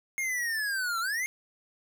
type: linear two-way sweep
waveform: square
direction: down then up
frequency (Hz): 2157 to 1324 to 2157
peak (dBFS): -29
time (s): 0.18-1.26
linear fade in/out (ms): 0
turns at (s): 1
effects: none

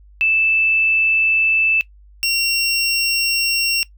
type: tone pair in turn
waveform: sine / 25% pulse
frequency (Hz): 2637 / 2740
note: E7 / F7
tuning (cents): 0 / -34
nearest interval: minor second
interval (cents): 66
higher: second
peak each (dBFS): -13 / -12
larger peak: second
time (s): 0.21-1.81 / 2.23-3.83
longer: neither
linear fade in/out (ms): 0
effects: noise-tail reverb RT60 0.1 s tail -19 dB re dry + added 50 Hz sine -43 dBFS peak until 3.97 s

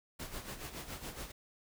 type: noise with tremolo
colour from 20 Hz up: pink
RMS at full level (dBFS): -42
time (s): 0.19-1.32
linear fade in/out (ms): 10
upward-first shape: sine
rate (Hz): 7.1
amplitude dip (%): 65
effects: none

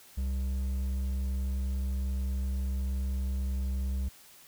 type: tone with hard clipping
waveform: triangle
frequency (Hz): 65.8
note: C2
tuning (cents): +10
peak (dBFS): -30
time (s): 0.17-4.09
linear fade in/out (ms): 10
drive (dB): 9
effects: white hiss -55 dBFS RMS until 4.47 s

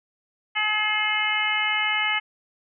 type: harmonic tone with a mistuned harmonic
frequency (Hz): 425.8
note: G#4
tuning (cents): +43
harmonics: 2 / 3 / 4 / 5 / 6 / 7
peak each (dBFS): -30 / -31 / -30 / -24 / -31 / -28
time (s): 0.55-2.2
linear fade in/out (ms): 20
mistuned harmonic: 6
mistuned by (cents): +16
effects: none

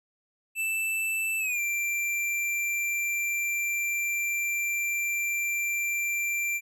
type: tone with pitch glide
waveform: square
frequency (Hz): 2648 to 2359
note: E7 to D7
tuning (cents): +7 to +7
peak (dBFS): -27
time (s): 0.55-6.61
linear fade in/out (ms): 50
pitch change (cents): -200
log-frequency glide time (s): 1.39-1.6
effects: none

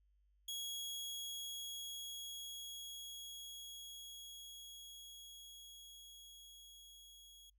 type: tone with level ramp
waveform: sawtooth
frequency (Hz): 3322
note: G#7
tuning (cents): 0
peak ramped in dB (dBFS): -38 to -55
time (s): 0.48-7.5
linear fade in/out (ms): 5
effects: noise-tail reverb RT60 0.1 s tail -23 dB re dry + added 50 Hz sine -70 dBFS peak until 7.58 s

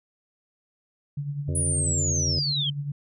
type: tone with tremolo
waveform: sine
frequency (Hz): 143.5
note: D3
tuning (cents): -40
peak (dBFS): -25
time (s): 1.17-2.92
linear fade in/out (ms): 5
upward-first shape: triangle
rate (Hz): 10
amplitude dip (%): 65
type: harmonic tone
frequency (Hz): 86.2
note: F2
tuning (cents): -22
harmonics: 1 / 3 / 4 / 5 / 6 / 7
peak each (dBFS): -27 / -37 / -39 / -41 / -43 / -44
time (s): 1.48-2.39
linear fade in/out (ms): 5
type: linear sweep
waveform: sine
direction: down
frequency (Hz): 9956 to 3071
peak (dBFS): -24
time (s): 1.55-2.7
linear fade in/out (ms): 5
effects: none

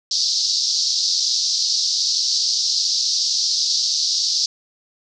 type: band-pass noise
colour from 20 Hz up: pink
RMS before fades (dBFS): -20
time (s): 0.11-4.46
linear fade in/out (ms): 2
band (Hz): 4300 to 5700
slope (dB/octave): 48
effects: none

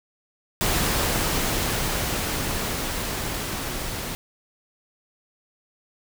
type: noise with level ramp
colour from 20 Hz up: pink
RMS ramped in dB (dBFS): -22 to -31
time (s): 0.61-4.15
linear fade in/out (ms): 0
effects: none

